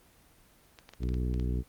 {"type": "clicks", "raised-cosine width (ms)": 0.2, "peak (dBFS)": -30, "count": 8, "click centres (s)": [0.788, 0.891, 0.936, 1.033, 1.09, 1.142, 1.341, 1.398]}
{"type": "harmonic tone", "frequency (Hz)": 61.74, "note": "B1", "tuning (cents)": 0, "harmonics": [1, 2, 3, 4, 5, 6, 7], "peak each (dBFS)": [-29, -35, -39, -41, -43, -45, -46], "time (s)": [0.99, 1.64], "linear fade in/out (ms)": 50}
{"effects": ["pink hiss -61 dBFS RMS until 1.68 s", "Opus 24 kbps"]}